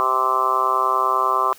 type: harmonic tone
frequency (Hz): 130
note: C3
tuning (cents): -11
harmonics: 3 / 4 / 5 / 6 / 7 / 8 / 9 / 10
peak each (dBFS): -29 / -32 / -29 / -29 / -32 / -20 / -20 / -27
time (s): 0-1.53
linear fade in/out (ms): 0
effects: white hiss -47 dBFS RMS until 1.58 s